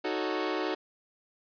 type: chord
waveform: sawtooth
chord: D# half-diminished seventh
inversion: none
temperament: equal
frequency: 311.1 / 370 / 440 / 554.4 Hz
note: D#4 / F#4 / A4 / C#5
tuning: 0 / 0 / 0 / 0 cents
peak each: -30 / -29 / -32 / -34 dBFS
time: 0.04-0.75 s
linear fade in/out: 10 ms
effects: resampled to 11025 Hz